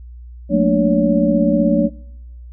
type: tone cluster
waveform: sine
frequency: 180.2 / 216.3 / 232.4 / 295.4 / 564 Hz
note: F#3 / A3 / A#3 / D4 / C#5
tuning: -45 / -29 / -5 / +10 / +30 cents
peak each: -18 dBFS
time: 0.49-1.9 s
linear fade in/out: 50 ms
effects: noise-tail reverb RT60 1.0 s tail -26 dB re dry + added 60 Hz sine -33 dBFS peak until 2.52 s